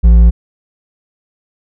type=tone with hard clipping; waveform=triangle; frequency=57 Hz; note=A#1; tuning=38 cents flat; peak=-4 dBFS; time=0.03-0.31 s; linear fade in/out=20 ms; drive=9 dB; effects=none